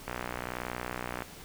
click train, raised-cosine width 0.5 ms, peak -19 dBFS, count 71, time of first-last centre 0.08-1.222 s, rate 61.3 Hz, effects pink hiss -48 dBFS RMS until 1.44 s

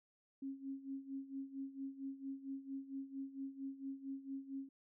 sine tone with tremolo, 271.6 Hz, C#4, 35 cents flat, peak -40 dBFS, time 0.42-4.69 s, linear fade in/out 5 ms, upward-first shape sine, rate 4.4 Hz, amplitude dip 80%, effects none

